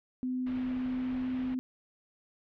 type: tone with pitch glide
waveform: sine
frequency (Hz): 254.1 to 255.7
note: B3 to C4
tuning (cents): +49 to -40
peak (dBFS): -30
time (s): 0.23-1.59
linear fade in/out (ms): 0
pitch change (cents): +11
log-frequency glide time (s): 0.79-1.45
type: low-pass noise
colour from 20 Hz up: pink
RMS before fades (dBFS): -48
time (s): 0.46-1.55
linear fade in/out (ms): 10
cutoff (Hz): 3000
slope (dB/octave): 24
effects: none